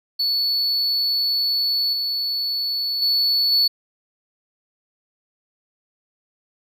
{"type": "tone with level steps", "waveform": "triangle", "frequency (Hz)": 4435, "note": "C#8", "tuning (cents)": 0, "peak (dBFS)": [-17, -20, -15, -13], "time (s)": [0.19, 3.68], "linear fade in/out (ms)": 10, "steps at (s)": [1.93, 3.02, 3.52], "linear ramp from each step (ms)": 2, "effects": []}